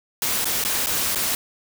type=noise with dropouts; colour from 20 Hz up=white; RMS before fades=-23 dBFS; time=0.22-1.35 s; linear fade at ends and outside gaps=1 ms; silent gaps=0.445-0.455 / 0.639-0.649 / 0.861-0.869 / 1.149-1.157 s; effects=none